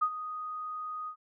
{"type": "tone with ADSR envelope", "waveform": "sine", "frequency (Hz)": 1244.5, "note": "D#6", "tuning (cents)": 0, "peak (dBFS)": -22, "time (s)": [0.01, 1.16], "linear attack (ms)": 16, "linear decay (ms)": 65, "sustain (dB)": -13, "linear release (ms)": 83, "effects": []}